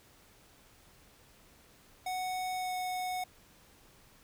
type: tone with pitch glide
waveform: square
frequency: 740 to 734.9 Hz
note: F#5 to F#5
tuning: 0 to -12 cents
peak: -34 dBFS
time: 2.06-3.24 s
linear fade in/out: 5 ms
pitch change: -12 cents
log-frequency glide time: 2.56-2.73 s
effects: pink hiss -61 dBFS RMS until 4.23 s